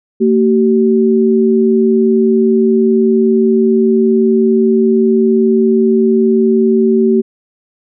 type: tone pair together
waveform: sine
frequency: 227.2 / 382.1 Hz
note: A#3 / G4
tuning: -44 / -44 cents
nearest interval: major sixth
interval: 900 cents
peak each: -10 dBFS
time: 0.2-7.22 s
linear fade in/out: 20 ms
effects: none